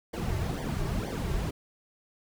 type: noise with flanger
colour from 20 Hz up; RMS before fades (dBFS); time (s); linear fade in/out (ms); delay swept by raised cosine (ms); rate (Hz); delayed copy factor
brown; -31; 0.13-1.51; 10; 0.74 to 4.14; 2.1; -0.9
effects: none